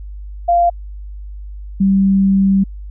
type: tone pair in turn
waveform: sine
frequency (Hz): 693 / 194.47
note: F5 / G3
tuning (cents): -14 / -14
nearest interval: octave + minor seventh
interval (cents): 2200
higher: first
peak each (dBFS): -9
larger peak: neither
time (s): 0.48-0.7 / 1.8-2.64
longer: second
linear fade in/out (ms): 10
effects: added 50 Hz sine -27 dBFS peak until 2.9 s